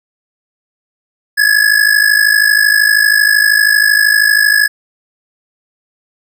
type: ring-modulated tone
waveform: square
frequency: 1692 Hz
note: G#6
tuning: 32 cents sharp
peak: -5 dBFS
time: 1.37-4.68 s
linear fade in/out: 20 ms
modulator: 26.4 Hz
effects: none